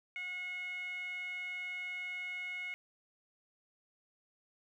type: tone with band-pass filter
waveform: 15% pulse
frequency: 726 Hz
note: F#5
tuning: 33 cents flat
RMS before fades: -41 dBFS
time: 0.16-2.74 s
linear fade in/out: 0 ms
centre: 2300 Hz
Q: 9.8
effects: none